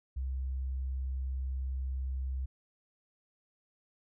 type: tone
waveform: sine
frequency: 65.5 Hz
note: C2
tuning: 2 cents sharp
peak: -32 dBFS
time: 0.16-2.46 s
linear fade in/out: 10 ms
effects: none